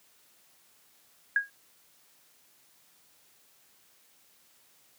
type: tone with exponential decay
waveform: sine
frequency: 1640 Hz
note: G#6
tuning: 22 cents flat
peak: -18 dBFS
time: 1.36-1.5 s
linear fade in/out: 2 ms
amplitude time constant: 29 ms
effects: white hiss -63 dBFS RMS until 4.98 s + high-pass 100 Hz 12 dB/octave